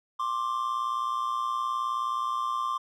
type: tone pair together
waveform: triangle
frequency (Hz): 1055.6 / 1174.7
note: C6 / D6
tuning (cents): +15 / 0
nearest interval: major second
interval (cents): 185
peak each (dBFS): -28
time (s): 0.19-2.78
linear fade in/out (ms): 10
effects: none